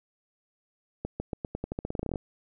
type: accelerating click train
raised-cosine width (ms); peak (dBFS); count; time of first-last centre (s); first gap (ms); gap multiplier
2; -18; 18; 1.05-2.158; 150; 0.88
effects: none